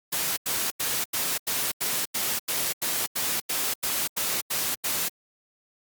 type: noise bursts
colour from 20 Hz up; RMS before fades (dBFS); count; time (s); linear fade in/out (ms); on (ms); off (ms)
white; -27; 15; 0.12-5.088; 10; 250; 87
effects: high-pass 100 Hz 12 dB/octave + Opus 48 kbps